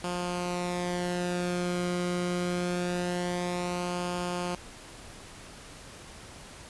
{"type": "tone with flanger", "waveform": "sawtooth", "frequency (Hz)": 177.4, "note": "F3", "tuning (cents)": 27, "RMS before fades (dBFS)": -31, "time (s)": [0.04, 4.55], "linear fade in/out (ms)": 0, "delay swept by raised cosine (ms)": [0.51, 1.15], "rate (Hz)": 0.24, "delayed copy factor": -0.6, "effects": ["pink hiss -47 dBFS RMS until 6.69 s", "resampled to 24000 Hz"]}